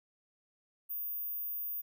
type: tone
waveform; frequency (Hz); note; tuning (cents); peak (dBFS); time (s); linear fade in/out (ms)
sine; 14920; A#9; 0; -35; 0.89-1.82; 20
effects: none